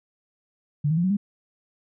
sine tone with pitch steps, 146.83 / 159.2 / 172.61 / 187.14 / 202.9 Hz, D3 / D#3 / F3 / F#3 / G#3, 0 / +40 / -20 / +20 / -40 cents, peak -19 dBFS, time 0.84-1.17 s, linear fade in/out 10 ms, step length 66 ms, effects none

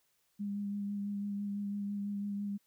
sine tone with vibrato, 202.5 Hz, G#3, 43 cents flat, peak -34 dBFS, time 0.39-2.58 s, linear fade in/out 20 ms, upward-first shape sine, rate 6 Hz, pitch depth 17 cents each way, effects white hiss -75 dBFS RMS until 2.66 s

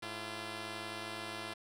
5% pulse tone pair together, 107.69 / 341.9 Hz, A2 / F4, -37 / -37 cents, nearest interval octave + minor sixth, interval 2000 cents, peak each -34 / -30 dBFS, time 0.02-1.54 s, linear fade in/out 10 ms, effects low-pass 9000 Hz 12 dB/octave + 10-bit

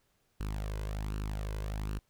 sawtooth tone with flanger, 51.91 Hz, G#1, in tune, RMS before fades -36 dBFS, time 0.4-1.99 s, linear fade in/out 5 ms, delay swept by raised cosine 0.7 to 2 ms, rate 1.3 Hz, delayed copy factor +0.6, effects pink hiss -74 dBFS RMS until 2.09 s

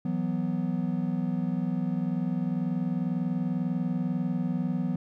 triangle chord, E suspended second, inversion none, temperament equal, 164.81 / 185 / 246.9 Hz, E3 / F#3 / B3, 0 / 0 / 0 cents, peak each -29 / -28 / -29 dBFS, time 0.05-4.96 s, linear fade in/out 5 ms, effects none

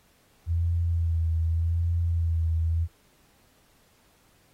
sine tone with vibrato, 83.3 Hz, E2, 19 cents sharp, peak -22 dBFS, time 0.46-2.88 s, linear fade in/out 50 ms, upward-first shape sine, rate 0.84 Hz, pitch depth 36 cents each way, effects pink hiss -63 dBFS RMS until 4.53 s + AAC 48 kbps

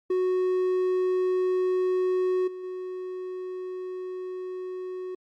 triangle tone with level steps, 368.5 Hz, F#4, 7 cents flat, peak -20 / -33 / -30 dBFS, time 0.1-5.15 s, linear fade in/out 5 ms, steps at 2.47 / 2.63 s, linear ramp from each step 10 ms, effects Opus 48 kbps

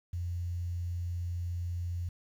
sine tone with quantisation, 87.3 Hz, F2, in tune, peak -32 dBFS, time 0.13-2.09 s, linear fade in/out 5 ms, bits 10, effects none

